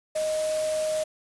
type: tone in noise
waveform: sine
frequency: 622.3 Hz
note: D#5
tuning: in tune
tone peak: -24 dBFS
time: 0.15-1.04 s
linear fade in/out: 10 ms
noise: white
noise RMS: -36 dBFS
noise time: 0.15-1.04 s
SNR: +9 dB
effects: resampled to 24000 Hz